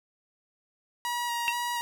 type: tone with vibrato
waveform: sawtooth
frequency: 954 Hz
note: A#5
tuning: 40 cents sharp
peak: -25 dBFS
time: 1.05-1.81 s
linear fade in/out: 0 ms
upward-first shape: square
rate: 2.1 Hz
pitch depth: 14 cents each way
type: tone with exponential decay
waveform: sine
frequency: 2729 Hz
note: F7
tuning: 41 cents flat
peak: -19 dBFS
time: 1.48-1.56 s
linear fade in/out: 0 ms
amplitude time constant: 16 ms
effects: none